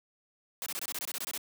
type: noise bursts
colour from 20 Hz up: white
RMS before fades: -36 dBFS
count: 12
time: 0.62-1.376 s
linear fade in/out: 0 ms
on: 41 ms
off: 24 ms
effects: high-pass 200 Hz 12 dB/octave